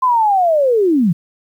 sine linear sweep, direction down, 1043 to 152.4 Hz, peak -10 dBFS, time 0.02-1.13 s, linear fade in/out 10 ms, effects 8-bit

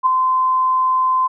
sine tone with ADSR envelope, 1032 Hz, C6, 24 cents flat, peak -8 dBFS, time 0.03-1.28 s, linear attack 33 ms, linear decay 5 ms, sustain -5 dB, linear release 18 ms, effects none

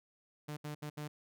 sawtooth tone bursts at uneven times, 149.3 Hz, D3, 29 cents sharp, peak -36 dBFS, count 4, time 0.48-0.57 / 0.64-0.75 / 0.82-0.9 / 0.97-1.08 s, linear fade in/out 10 ms, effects none

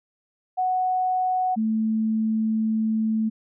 sine tone pair in turn, 740 / 220 Hz, F#5 / A3, 0 / 0 cents, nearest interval octave + major sixth, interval 2100 cents, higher first, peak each -20 dBFS, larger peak neither, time 0.57-1.56 / 1.56-3.3 s, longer second, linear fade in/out 20 ms, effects none

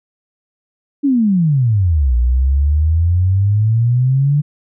sine exponential two-way sweep, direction down then up, 293.7 to 58.8 to 149.1 Hz, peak -10 dBFS, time 1.03-4.42 s, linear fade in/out 20 ms, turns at 2.16 s, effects none

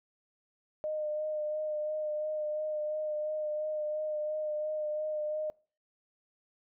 sine tone with vibrato, 610 Hz, D#5, 34 cents flat, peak -31 dBFS, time 0.84-5.5 s, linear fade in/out 0 ms, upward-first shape sine, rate 2.9 Hz, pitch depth 20 cents each way, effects noise-tail reverb RT60 0.4 s tail -25 dB re dry

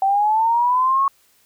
sine linear sweep, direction up, 766 to 1108.7 Hz, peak -14 dBFS, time 0.02-1.08 s, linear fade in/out 2 ms, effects white hiss -58 dBFS RMS until 1.45 s

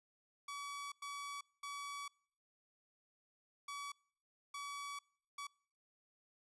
sawtooth tone bursts at uneven times, 1139 Hz, C#6, 47 cents sharp, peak -40 dBFS, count 6, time 0.48-0.92 / 1.02-1.41 / 1.63-2.08 / 3.68-3.92 / 4.54-4.99 / 5.38-5.47 s, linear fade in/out 5 ms, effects noise-tail reverb RT60 0.6 s tail -26 dB re dry + resampled to 24000 Hz

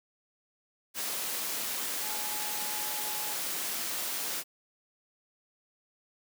sine tone in noise, 846 Hz, G#5, 32 cents sharp, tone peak -42 dBFS, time 2.01-3.37 s, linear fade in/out 50 ms, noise white, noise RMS -34 dBFS, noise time 0.94-4.44 s, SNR -11 dB, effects high-pass 200 Hz 12 dB/octave

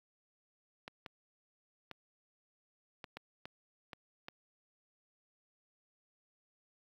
clicks, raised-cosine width 0.3 ms, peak -28 dBFS, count 8, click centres 0.879 / 1.062 / 1.913 / 3.042 / 3.17 / 3.455 / 3.932 / 4.284 s, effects high-pass 80 Hz 12 dB/octave + 10-bit

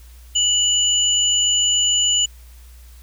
sine tone pair together, 2946 / 7001 Hz, F#7 / A8, -8 / -10 cents, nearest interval octave + minor third, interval 1498 cents, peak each -17 / -18 dBFS, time 0.35-2.26 s, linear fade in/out 10 ms, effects added 60 Hz sine -40 dBFS peak until 3.02 s + white hiss -52 dBFS RMS until 3.02 s

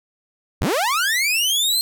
sawtooth linear sweep, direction up, 32.02 to 4221 Hz, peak -14 dBFS, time 0.61-1.81 s, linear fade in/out 0 ms, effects none

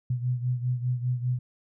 sine beating tone pair, 123.47 / 128.47 Hz, B2 / C3, 0 / -31 cents, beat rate 5 Hz, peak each -26 / -31 dBFS, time 0.1-1.39 s, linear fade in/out 5 ms, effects none

